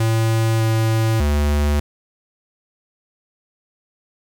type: tone with pitch steps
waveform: square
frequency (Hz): 112.5 / 111.7 / 73.3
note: A2 / A2 / D2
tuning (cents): +39 / +27 / -3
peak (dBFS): -16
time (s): 0-1.8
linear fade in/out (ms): 5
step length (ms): 600
effects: 7-bit